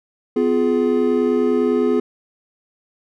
triangle chord, F diminished, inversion second, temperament just, 251.4 / 349.2 / 419.1 Hz, Cb4 / F4 / Ab4, +31 / 0 / +16 cents, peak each -17 / -19 / -16 dBFS, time 0.36-2 s, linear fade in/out 5 ms, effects none

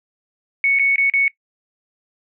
sine tone with dropouts, 2217 Hz, C#7, in tune, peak -13 dBFS, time 0.64-1.28 s, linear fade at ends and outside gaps 1 ms, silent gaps 0.788-0.795 / 0.959-0.981 / 1.099-1.137 s, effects noise-tail reverb RT60 0.1 s tail -21 dB re dry

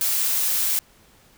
blue noise, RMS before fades -22 dBFS, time 0.01-0.79 s, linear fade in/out 0 ms, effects pink hiss -55 dBFS RMS until 1.37 s

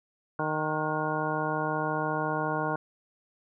harmonic tone with a mistuned harmonic, 154.4 Hz, D#3, 13 cents flat, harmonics 1 / 2 / 3 / 4 / 5 / 6 / 7 / 9, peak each -35 / -35 / -35 / -35 / -35 / -35 / -35 / -35 dBFS, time 0.39-2.76 s, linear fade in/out 2 ms, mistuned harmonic 9, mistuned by +51 cents, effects none

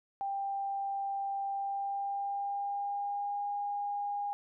sine tone with pitch glide, 791 to 814.2 Hz, G5 to G#5, +15 to -35 cents, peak -32 dBFS, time 0.21-4.33 s, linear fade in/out 0 ms, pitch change +50 cents, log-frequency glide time 1.5-3.46 s, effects none

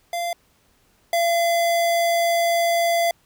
square tone pair in turn, 690 / 680.9 Hz, F5 / F5, -21 / -44 cents, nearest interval unison, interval 23 cents, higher first, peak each -24 / -18 dBFS, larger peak second, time 0.13-0.33 / 1.13-3.11 s, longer second, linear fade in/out 2 ms, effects pink hiss -61 dBFS RMS until 3.25 s

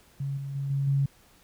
sine tone with level steps, 138.59 Hz, C#3, in tune, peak -28 / -32 / -28 / -24 / -21 dBFS, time 0.2-1.06 s, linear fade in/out 5 ms, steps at 0.37 / 0.55 / 0.7 / 0.87 s, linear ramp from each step 5 ms, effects pink hiss -59 dBFS RMS until 1.43 s

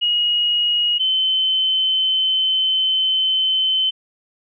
sine tone pair in turn, 2888 / 3064 Hz, F#7 / G7, -43 / -40 cents, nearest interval minor second, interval 103 cents, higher second, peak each -15 dBFS, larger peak neither, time 0.01-0.99 / 0.99-3.91 s, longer second, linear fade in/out 20 ms, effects none

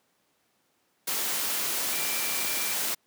sine tone in noise, 2351 Hz, D7, 1 cent sharp, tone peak -37 dBFS, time 1.92-2.74 s, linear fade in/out 10 ms, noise white, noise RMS -29 dBFS, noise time 1.07-2.95 s, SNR -11 dB, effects pink hiss -70 dBFS RMS until 3.06 s + high-pass 200 Hz 12 dB/octave

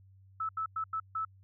sine tone bursts at uneven times, 1307 Hz, E6, 15 cents flat, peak -31 dBFS, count 5, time 0.4-0.49 / 0.57-0.66 / 0.76-0.84 / 0.93-1 / 1.15-1.25 s, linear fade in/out 5 ms, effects added 96 Hz sine -56 dBFS peak until 1.43 s

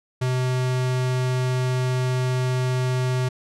square tone, 127.5 Hz, C3, 44 cents flat, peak -21 dBFS, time 0.21-3.29 s, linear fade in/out 10 ms, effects low-pass 9000 Hz 12 dB/octave

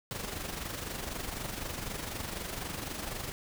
pink noise with amplitude modulation, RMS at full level -36 dBFS, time 0.11-3.32 s, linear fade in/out 0 ms, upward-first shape sine, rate 24 Hz, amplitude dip 55%, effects none

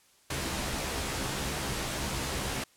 pink noise with comb filter, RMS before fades -33 dBFS, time 0.3-2.64 s, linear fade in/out 5 ms, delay 15 ms, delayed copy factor +0.6, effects white hiss -63 dBFS RMS until 2.76 s + low-pass 11000 Hz 12 dB/octave

